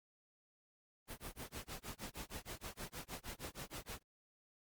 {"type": "noise with tremolo", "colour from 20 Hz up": "pink", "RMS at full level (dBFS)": -45, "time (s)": [1.07, 4.03], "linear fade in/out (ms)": 50, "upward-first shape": "sine", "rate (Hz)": 6.4, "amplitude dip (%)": 100, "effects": ["Opus 32 kbps"]}